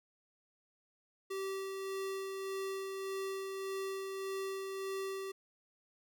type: tone with tremolo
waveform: square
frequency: 386.9 Hz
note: G4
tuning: 23 cents flat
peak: -37 dBFS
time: 1.3-5.32 s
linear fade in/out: 10 ms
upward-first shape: sine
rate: 1.7 Hz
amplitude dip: 30%
effects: none